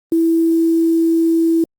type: tone with quantisation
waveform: sine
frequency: 329.6 Hz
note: E4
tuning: in tune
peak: -11 dBFS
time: 0.12-1.64 s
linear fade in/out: 2 ms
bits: 6
effects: Opus 32 kbps